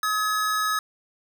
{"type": "tone pair together", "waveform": "square", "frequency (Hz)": [1270.6, 1696], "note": ["D#6", "G#6"], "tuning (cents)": [36, 36], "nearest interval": "perfect fourth", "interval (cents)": 500, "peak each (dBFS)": [-24, -29], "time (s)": [0.03, 0.79], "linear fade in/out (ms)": 2, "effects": []}